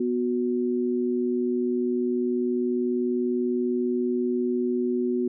sine tone pair together, 246.4 / 366.6 Hz, B3 / F#4, -4 / -16 cents, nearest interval perfect fifth, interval 688 cents, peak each -25 dBFS, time 0-5.28 s, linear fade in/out 5 ms, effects none

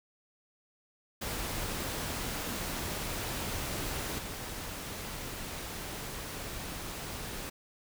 pink noise with level steps, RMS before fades -36 / -40 dBFS, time 1.21-7.5 s, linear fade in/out 10 ms, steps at 4.18 s, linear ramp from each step 10 ms, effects none

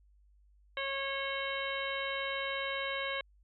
harmonic tone with a mistuned harmonic, 547 Hz, C#5, 23 cents flat, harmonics 1 / 2 / 3 / 4 / 5 / 6 / 7, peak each -39 / -41 / -40 / -39 / -46 / -43 / -44 dBFS, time 0.77-3.21 s, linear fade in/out 2 ms, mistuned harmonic 6, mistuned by -100 cents, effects added 50 Hz sine -61 dBFS peak until 3.43 s

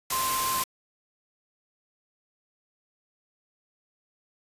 sine tone in noise, 1046.5 Hz, C6, in tune, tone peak -27 dBFS, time 0.12-0.63 s, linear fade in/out 5 ms, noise white, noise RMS -29 dBFS, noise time 0.1-0.64 s, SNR -1 dB, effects resampled to 32000 Hz

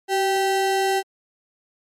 square ring-modulated tone, 583 Hz, D5, 13 cents flat, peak -16 dBFS, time 0.08-1.03 s, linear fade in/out 50 ms, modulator 201 Hz, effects low-pass 12000 Hz 12 dB/octave + MP3 64 kbps

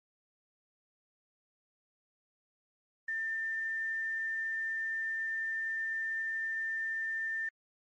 sine tone with quantisation, 1794 Hz, A6, 33 cents sharp, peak -32 dBFS, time 3.08-7.49 s, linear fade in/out 5 ms, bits 10, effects MP3 32 kbps

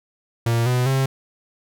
45% pulse tone with pitch steps, 116.5 / 124.86 / 133.82 Hz, A#2 / B2 / C3, -1 / +19 / +39 cents, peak -17 dBFS, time 0.46-1.06 s, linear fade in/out 5 ms, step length 200 ms, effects none

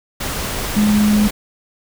sine tone in noise, 209.9 Hz, G#3, 19 cents sharp, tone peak -11 dBFS, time 0.76-1.28 s, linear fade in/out 10 ms, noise pink, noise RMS -23 dBFS, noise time 0.2-1.31 s, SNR +9 dB, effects none

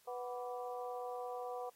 harmonic tone with a mistuned harmonic, 246.9 Hz, B3, in tune, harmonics 2 / 3 / 4 / 5, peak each -43 / -44 / -50 / -52 dBFS, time 0.07-1.7 s, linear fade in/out 10 ms, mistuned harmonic 5, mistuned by -96 cents, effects white hiss -69 dBFS RMS until 1.75 s + AAC 48 kbps

